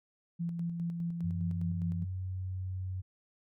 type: tone with tremolo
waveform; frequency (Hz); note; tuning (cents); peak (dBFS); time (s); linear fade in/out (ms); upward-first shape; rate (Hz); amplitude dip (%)
sine; 170; F3; -46; -31; 0.39-2.05; 20; square; 4.9; 35
type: tone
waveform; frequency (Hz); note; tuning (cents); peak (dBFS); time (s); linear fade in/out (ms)
sine; 93.1; F#2; +11; -34; 1.23-3.02; 20
effects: none